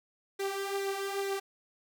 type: tone with flanger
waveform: sawtooth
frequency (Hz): 393.9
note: G4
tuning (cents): +8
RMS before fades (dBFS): -34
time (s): 0.39-1.4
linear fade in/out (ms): 10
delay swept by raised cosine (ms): 2 to 4.5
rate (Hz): 2.3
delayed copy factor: +0.6
effects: none